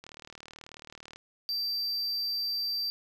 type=click train; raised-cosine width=0.2 ms; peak=-28 dBFS; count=44; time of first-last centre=0.04-1.16 s; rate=38.4 Hz
type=tone; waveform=triangle; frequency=4680 Hz; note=D8; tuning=7 cents flat; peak=-28 dBFS; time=1.49-2.9 s; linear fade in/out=0 ms
effects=11-bit